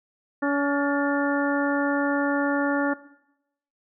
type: harmonic tone with a mistuned harmonic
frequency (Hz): 283.7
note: C#4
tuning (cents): +40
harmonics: 1 / 2 / 3 / 4 / 5 / 6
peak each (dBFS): -23 / -28 / -32 / -33 / -31 / -32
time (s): 0.42-2.94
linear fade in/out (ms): 10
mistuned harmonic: 6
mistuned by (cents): +61
effects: noise-tail reverb RT60 0.8 s tail -17 dB re dry